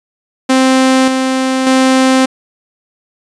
sawtooth tone with tremolo, 261.6 Hz, C4, in tune, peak -3 dBFS, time 0.49-2.26 s, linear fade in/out 10 ms, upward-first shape square, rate 0.85 Hz, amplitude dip 40%, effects resampled to 22050 Hz

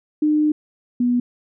sine tone pair in turn, 302.9 / 244.2 Hz, D#4 / B3, -46 / -19 cents, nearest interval major third, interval 373 cents, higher first, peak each -14 / -15 dBFS, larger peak first, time 0.22-0.52 / 1-1.2 s, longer first, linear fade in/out 5 ms, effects none

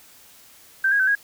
sine tone with pitch steps, 1564 / 1642 / 1533 / 1644 Hz, G6 / G#6 / G6 / G#6, -4 / -20 / -39 / -18 cents, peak -16 dBFS, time 0.84-1.152 s, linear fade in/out 5 ms, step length 78 ms, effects white hiss -50 dBFS RMS until 1.23 s

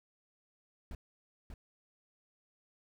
brown noise with echo, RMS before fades -42 dBFS, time 0.91-0.95 s, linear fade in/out 2 ms, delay 590 ms, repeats 1, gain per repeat -4 dB, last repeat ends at 1.54 s, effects none

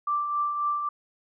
sine tone with tremolo, 1174.7 Hz, D6, in tune, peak -22 dBFS, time 0.07-0.89 s, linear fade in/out 5 ms, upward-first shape triangle, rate 3.7 Hz, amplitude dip 50%, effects none

